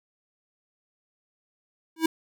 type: tone with exponential growth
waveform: square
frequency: 323.7 Hz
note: E4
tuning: 31 cents flat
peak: -16 dBFS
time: 1.96-2.06 s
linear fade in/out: 5 ms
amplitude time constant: 20 ms
effects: none